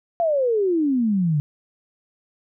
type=exponential sweep; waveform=sine; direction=down; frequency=700 to 142.3 Hz; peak=-17 dBFS; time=0.2-1.4 s; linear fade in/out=0 ms; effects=none